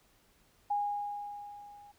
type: tone with level ramp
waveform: sine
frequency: 820 Hz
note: G#5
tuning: 22 cents flat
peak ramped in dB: -27 to -52 dBFS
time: 0.7-1.92 s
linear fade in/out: 10 ms
effects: pink hiss -67 dBFS RMS until 1.98 s